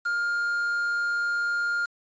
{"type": "tone with quantisation", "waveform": "triangle", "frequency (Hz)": 1408, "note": "F6", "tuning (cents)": 14, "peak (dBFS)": -22, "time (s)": [0.05, 1.86], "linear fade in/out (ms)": 10, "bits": 7, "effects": ["resampled to 16000 Hz"]}